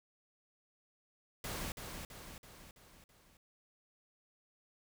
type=noise with echo; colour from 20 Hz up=pink; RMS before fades=-41 dBFS; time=1.44-1.72 s; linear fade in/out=2 ms; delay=330 ms; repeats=5; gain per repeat=-5 dB; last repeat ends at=3.37 s; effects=none